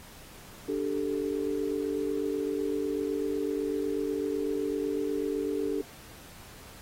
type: chord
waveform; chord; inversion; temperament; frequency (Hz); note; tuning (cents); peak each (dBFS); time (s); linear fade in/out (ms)
sine; D suspended fourth; none; equal; 293.7 / 392 / 440; D4 / G4 / A4; 0 / 0 / 0; -32; 0.68-5.82; 10
effects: pink hiss -50 dBFS RMS until 6.81 s + AAC 48 kbps